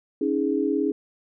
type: chord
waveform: sine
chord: C# suspended second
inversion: none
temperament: equal with one note detuned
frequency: 277.2 / 315.1 / 415.3 Hz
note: C#4 / D#4 / G#4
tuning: 0 / +22 / 0 cents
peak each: -25 dBFS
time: 0.21-0.92 s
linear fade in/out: 5 ms
effects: none